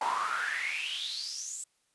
brown noise with high-pass filter sweep, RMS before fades -34 dBFS, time 0.01-1.64 s, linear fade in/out 5 ms, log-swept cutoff 870 to 8100 Hz, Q 9.8, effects white hiss -73 dBFS RMS until 1.94 s + resampled to 24000 Hz

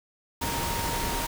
sine tone in noise, 932.3 Hz, A#5, in tune, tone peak -33 dBFS, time 0.41-1.27 s, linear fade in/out 10 ms, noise pink, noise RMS -30 dBFS, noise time 0.41-1.27 s, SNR -6 dB, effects none

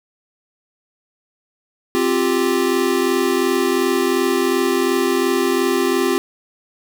square chord, C suspended fourth, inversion none, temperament equal with one note detuned, 263.3 / 349.2 / 392 Hz, C4 / F4 / G4, +11 / 0 / 0 cents, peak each -22 / -20 / -20 dBFS, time 1.95-6.18 s, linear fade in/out 0 ms, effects none

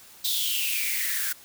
blue noise with high-pass filter sweep, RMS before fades -27 dBFS, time 0.24-1.33 s, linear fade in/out 10 ms, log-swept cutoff 3800 to 1500 Hz, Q 8.6, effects white hiss -50 dBFS RMS until 1.44 s

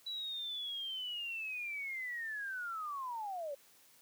sine linear sweep, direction down, 3951 to 542 Hz, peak -38 dBFS, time 0.06-3.55 s, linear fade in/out 10 ms, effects white hiss -64 dBFS RMS until 4.01 s + high-pass 100 Hz 12 dB/octave

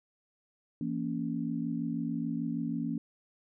sine chord, A# diminished, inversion second, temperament just, 167.82 / 233.1 / 279.7 Hz, E3 / A#3 / C#4, +31 / 0 / +16 cents, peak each -36 / -34 / -35 dBFS, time 0.81-2.98 s, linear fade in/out 2 ms, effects none

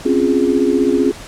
sine chord, Db major seventh, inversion third, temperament equal, 261.6 / 277.2 / 349.2 / 415.3 Hz, C4 / Db4 / F4 / Ab4, 0 / 0 / 0 / 0 cents, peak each -17 dBFS, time 0.05-1.12 s, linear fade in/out 10 ms, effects pink hiss -34 dBFS RMS until 1.27 s + low-pass 9000 Hz 12 dB/octave

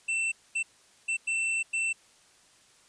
square tone bursts at uneven times, 2682 Hz, E7, 29 cents sharp, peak -27 dBFS, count 5, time 0.08-0.32 / 0.55-0.63 / 1.08-1.17 / 1.27-1.63 / 1.73-1.93 s, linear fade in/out 10 ms, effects white hiss -60 dBFS RMS until 2.88 s + resampled to 22050 Hz

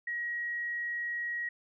sine tone, 1900 Hz, A#6, 33 cents sharp, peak -32 dBFS, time 0.07-1.49 s, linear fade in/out 5 ms, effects none

